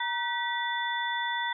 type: tone cluster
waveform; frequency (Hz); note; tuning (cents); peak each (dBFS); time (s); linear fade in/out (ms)
sine; 944 / 1519 / 1942 / 3492; A#5 / F#6 / B6 / A7; +22 / +45 / -30 / -14; -31 / -38 / -32 / -36; 0-1.53; 5
effects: none